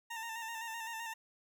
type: tone with vibrato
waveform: 20% pulse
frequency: 909 Hz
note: A#5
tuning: 44 cents flat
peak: -35 dBFS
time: 0.1-1.14 s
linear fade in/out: 10 ms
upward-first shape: square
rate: 7.8 Hz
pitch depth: 35 cents each way
effects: none